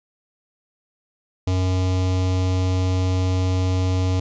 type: tone with notch filter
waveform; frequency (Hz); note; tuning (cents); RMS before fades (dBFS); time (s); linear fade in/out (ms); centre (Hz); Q
square; 92.5; F#2; 0; -20; 1.47-4.2; 5; 1600; 1.3
effects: resampled to 16000 Hz + 10-bit